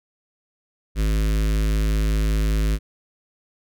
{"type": "tone with notch filter", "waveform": "square", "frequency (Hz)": 52.6, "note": "G#1", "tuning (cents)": 23, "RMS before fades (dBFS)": -20, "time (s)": [0.95, 2.79], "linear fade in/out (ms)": 50, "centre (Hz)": 810, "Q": 0.86, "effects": []}